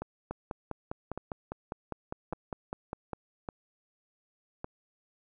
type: two click trains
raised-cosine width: 1 ms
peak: -21 / -22 dBFS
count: 15 / 5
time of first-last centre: 0.31-3.133 / 0.02-4.644 s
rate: 4.96 / 0.865 Hz
effects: none